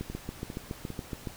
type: two click trains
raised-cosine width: 3 ms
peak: -21 / -24 dBFS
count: 10 / 3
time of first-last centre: 0.01-1.272 / 0.1-0.903 s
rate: 7.13 / 2.49 Hz
effects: pink hiss -48 dBFS RMS until 1.36 s

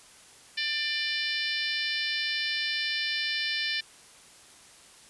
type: harmonic tone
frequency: 594 Hz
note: D5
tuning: 20 cents sharp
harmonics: 3 / 4 / 5 / 6 / 7 / 8 / 9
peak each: -33 / -34 / -35 / -36 / -36 / -37 / -38 dBFS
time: 0.57-3.81 s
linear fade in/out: 10 ms
effects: white hiss -53 dBFS RMS until 5.09 s + resampled to 24000 Hz

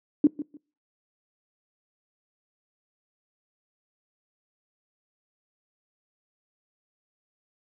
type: tone with echo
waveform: sine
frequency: 294.2 Hz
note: D4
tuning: 3 cents sharp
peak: -13 dBFS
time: 0.24-0.27 s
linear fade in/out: 2 ms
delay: 150 ms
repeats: 2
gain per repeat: -14 dB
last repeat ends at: 0.57 s
effects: noise-tail reverb RT60 0.4 s tail -24 dB re dry + high-pass 150 Hz 12 dB/octave

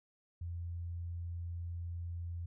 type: tone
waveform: sine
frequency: 85.8 Hz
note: F2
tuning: 30 cents flat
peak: -38 dBFS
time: 0.41-2.46 s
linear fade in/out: 5 ms
effects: none

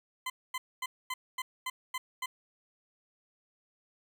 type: tone bursts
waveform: 20% pulse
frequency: 1026 Hz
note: C6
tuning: 34 cents flat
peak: -28 dBFS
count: 8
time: 0.26-2.26 s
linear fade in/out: 5 ms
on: 40 ms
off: 240 ms
effects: none

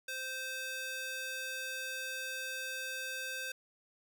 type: tone with high-pass filter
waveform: square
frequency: 520 Hz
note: C5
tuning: 11 cents flat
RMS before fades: -40 dBFS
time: 0.08-3.52 s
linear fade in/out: 5 ms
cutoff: 1500 Hz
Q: 1
effects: none

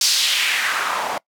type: noise with band-pass filter sweep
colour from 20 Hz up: white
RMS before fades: -20 dBFS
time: 0.01-1.18 s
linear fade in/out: 2 ms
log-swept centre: 5300 to 690 Hz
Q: 2.1
effects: noise-tail reverb RT60 0.1 s tail -23 dB re dry

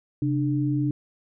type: tone pair together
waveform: sine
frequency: 133.8 / 297.4 Hz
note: C3 / D4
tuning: +39 / +22 cents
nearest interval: octave + major second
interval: 1383 cents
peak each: -24 dBFS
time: 0.22-0.91 s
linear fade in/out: 2 ms
effects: none

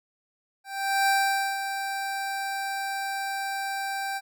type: tone with ADSR envelope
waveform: 25% pulse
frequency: 784 Hz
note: G5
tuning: in tune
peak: -16 dBFS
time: 0.64-4.21 s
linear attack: 440 ms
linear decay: 490 ms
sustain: -9 dB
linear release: 42 ms
effects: none

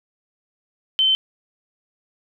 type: tone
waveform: sine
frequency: 3082 Hz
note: G7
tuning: 30 cents flat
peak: -14 dBFS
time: 0.99-1.15 s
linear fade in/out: 0 ms
effects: none

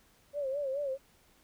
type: tone with vibrato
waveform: sine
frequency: 554.4 Hz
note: C#5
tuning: in tune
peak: -31 dBFS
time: 0.33-0.98 s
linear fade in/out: 50 ms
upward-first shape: sine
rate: 4.7 Hz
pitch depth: 98 cents each way
effects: pink hiss -65 dBFS RMS until 1.43 s

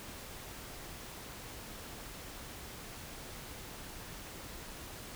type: silence
effects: pink hiss -47 dBFS RMS until 5.15 s

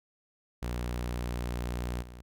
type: tone with level steps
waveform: sawtooth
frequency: 60.3 Hz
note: B1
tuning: 41 cents flat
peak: -28 / -41 dBFS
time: 0.62-2.22 s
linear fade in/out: 10 ms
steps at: 2.01 s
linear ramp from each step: 20 ms
effects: none

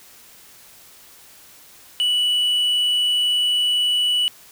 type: tone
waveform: triangle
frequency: 2954 Hz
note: F#7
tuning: 3 cents flat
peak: -15 dBFS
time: 2-4.28 s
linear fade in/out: 0 ms
effects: white hiss -47 dBFS RMS until 4.51 s

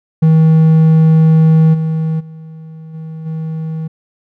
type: tone with level steps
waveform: triangle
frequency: 159.6 Hz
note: D#3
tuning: 44 cents sharp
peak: -3 / -11 / -27 / -22 / -16 dBFS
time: 0.22-3.88 s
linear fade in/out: 10 ms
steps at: 1.73 / 2.19 / 2.93 / 3.25 s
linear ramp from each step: 20 ms
effects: none

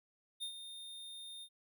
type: tone with ADSR envelope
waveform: square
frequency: 3646 Hz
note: A#7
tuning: 39 cents flat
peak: -38 dBFS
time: 0.4-1.49 s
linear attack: 28 ms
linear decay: 89 ms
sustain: -9 dB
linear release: 64 ms
effects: none

